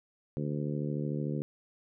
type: harmonic tone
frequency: 73.42 Hz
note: D2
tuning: in tune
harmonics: 2 / 3 / 4 / 5 / 6 / 7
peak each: -33 / -37 / -39 / -41 / -43 / -44 dBFS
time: 0.37-1.42 s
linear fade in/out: 0 ms
effects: none